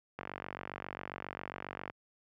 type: click train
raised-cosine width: 0.5 ms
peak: -24 dBFS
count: 82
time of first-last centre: 0.19-1.899 s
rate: 47.4 Hz
effects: high-pass 80 Hz 12 dB/octave